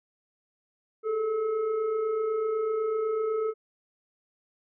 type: tone with frequency modulation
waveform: sine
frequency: 440 Hz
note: A4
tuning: in tune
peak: -25 dBFS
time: 1.03-3.54 s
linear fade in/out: 50 ms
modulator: 852 Hz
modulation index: 0.52
effects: none